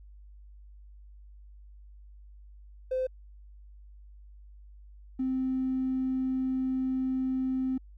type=tone pair in turn; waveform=triangle; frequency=516 / 260.5 Hz; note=C5 / C4; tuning=-24 / -7 cents; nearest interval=octave; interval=1183 cents; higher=first; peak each=-23 dBFS; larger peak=neither; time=2.91-3.07 / 5.19-7.78 s; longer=second; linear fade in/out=10 ms; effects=tanh soft clip ceiling -24 dBFS + added 50 Hz sine -48 dBFS peak until 7.97 s

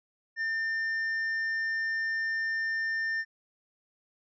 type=tone with tanh clipping; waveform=sine; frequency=1800 Hz; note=A6; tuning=39 cents sharp; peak=-29 dBFS; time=0.36-3.25 s; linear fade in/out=50 ms; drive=5 dB; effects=resampled to 16000 Hz

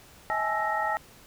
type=tone cluster; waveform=sine; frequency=639 / 819 / 859 / 1322 / 1874 Hz; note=D#5 / G#5 / A5 / E6 / A#6; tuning=+46 / -24 / -42 / +5 / +9 cents; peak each=-34 / -33 / -29 / -32 / -32 dBFS; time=0.3-0.97 s; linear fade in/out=0 ms; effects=pink hiss -53 dBFS RMS until 1.26 s

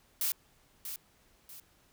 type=noise with echo; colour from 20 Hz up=blue; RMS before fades=-31 dBFS; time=0.21-0.32 s; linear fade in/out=2 ms; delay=640 ms; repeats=2; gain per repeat=-9 dB; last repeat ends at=1.6 s; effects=pink hiss -66 dBFS RMS until 1.92 s

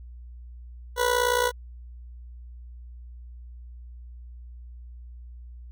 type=tone with amplitude modulation; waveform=20% pulse; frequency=490.7 Hz; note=B4; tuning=11 cents flat; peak=-13 dBFS; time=0.96-1.52 s; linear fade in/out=50 ms; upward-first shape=sine; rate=58.9 Hz; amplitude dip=70%; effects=added 60 Hz sine -40 dBFS peak until 5.71 s

